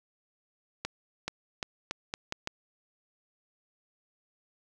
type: accelerating click train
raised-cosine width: 0.2 ms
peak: -15 dBFS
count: 7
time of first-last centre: 0.85-2.474 s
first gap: 430 ms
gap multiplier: 0.81
effects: none